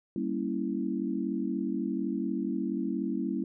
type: chord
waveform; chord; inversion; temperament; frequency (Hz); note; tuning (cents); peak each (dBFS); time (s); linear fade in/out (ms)
sine; G diminished seventh; none; equal; 196 / 233.1 / 277.2 / 329.6; G3 / Bb3 / Db4 / Fb4; 0 / 0 / 0 / 0; -34; 0.16-3.44; 2
effects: none